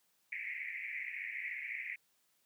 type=band-pass noise; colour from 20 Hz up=pink; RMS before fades=-42 dBFS; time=0.32-1.96 s; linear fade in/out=5 ms; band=1900 to 2400 Hz; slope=96 dB/octave; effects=white hiss -75 dBFS RMS until 2.45 s + high-pass 100 Hz 12 dB/octave